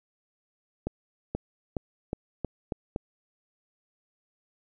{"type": "accelerating click train", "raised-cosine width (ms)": 2, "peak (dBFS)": -16, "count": 7, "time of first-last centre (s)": [0.87, 2.961], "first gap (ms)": 480, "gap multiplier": 0.87, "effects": []}